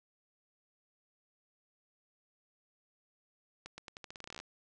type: accelerating click train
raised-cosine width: 0.2 ms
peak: -28 dBFS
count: 17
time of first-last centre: 3.66-4.401 s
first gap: 120 ms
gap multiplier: 0.85
effects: resampled to 22050 Hz + 10-bit